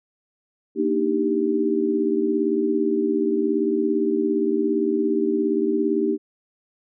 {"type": "chord", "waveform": "sine", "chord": "Eb major seventh", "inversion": "second", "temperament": "equal", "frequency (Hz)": [233.1, 293.7, 311.1, 392], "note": ["Bb3", "D4", "Eb4", "G4"], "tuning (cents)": [0, 0, 0, 0], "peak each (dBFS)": [-26, -28, -23, -22], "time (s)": [0.75, 6.18], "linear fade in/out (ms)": 50, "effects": []}